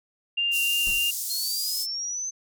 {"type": "tone with vibrato", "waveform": "sine", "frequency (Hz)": 2786, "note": "F7", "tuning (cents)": -5, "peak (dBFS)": -22, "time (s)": [0.37, 1.11], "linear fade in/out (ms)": 10, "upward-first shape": "sine", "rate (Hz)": 3.2, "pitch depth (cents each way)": 9}
{"type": "band-pass noise", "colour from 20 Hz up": "white", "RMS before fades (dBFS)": -31, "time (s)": [0.51, 1.87], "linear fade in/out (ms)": 50, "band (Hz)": [5200, 16000], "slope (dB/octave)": 24}
{"type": "noise with exponential decay", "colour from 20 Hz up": "brown", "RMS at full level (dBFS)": -35, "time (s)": [0.87, 1.21], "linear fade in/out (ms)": 0, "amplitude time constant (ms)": 72}
{"type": "linear sweep", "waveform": "sine", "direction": "up", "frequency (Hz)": [4186, 6240], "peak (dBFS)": -28, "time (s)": [1.29, 2.31], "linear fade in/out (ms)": 20}
{"effects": []}